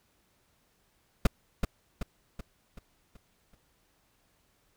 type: noise with echo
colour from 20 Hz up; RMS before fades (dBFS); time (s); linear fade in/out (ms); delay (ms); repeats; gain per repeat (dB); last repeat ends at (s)
brown; -19; 1.25-1.27; 5; 380; 6; -6; 3.55
effects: pink hiss -70 dBFS RMS until 4.76 s